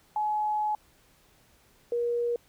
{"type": "tone pair in turn", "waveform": "sine", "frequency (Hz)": [848, 475.9], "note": ["G#5", "A#4"], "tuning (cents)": [36, 36], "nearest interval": "minor seventh", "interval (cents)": 1000, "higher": "first", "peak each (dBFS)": -25, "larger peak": "neither", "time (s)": [[0.16, 0.75], [1.92, 2.36]], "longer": "first", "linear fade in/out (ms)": 2, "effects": ["pink hiss -62 dBFS RMS until 2.48 s"]}